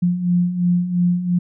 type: beating tone pair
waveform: sine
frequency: 174.61 / 177.51 Hz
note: F3 / F3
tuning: 0 / +28 cents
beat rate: 2.9 Hz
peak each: -22 / -16 dBFS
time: 0.02-1.39 s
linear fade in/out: 10 ms
effects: none